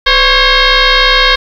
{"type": "tone with frequency modulation", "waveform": "sine", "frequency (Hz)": 1046.5, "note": "C6", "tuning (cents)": 0, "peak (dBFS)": -5, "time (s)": [0.06, 1.36], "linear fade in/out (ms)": 10, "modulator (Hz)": 539, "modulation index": 6.1, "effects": ["7-bit"]}